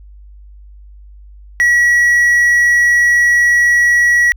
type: tone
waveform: triangle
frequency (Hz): 1926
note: B6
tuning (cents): -44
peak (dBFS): -6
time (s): 1.6-4.32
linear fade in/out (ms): 0
effects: added 50 Hz sine -35 dBFS peak until 4.36 s